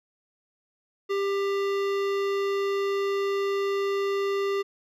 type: tone with hard clipping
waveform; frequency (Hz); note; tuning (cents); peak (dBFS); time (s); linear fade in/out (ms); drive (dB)
sine; 396.6; G4; +20; -26; 1.09-4.63; 20; 17
effects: none